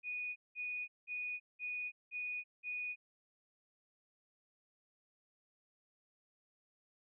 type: tone bursts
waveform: sine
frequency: 2471 Hz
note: D#7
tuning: 13 cents flat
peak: -38 dBFS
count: 6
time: 0.03-2.96 s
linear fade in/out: 50 ms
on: 330 ms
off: 190 ms
effects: none